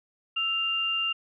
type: tone pair together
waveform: sine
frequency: 1318.6 / 2794 Hz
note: E6 / F7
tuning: 0 / 0 cents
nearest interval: octave + minor second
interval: 1300 cents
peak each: -35 / -25 dBFS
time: 0.36-1.13 s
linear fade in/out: 10 ms
effects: none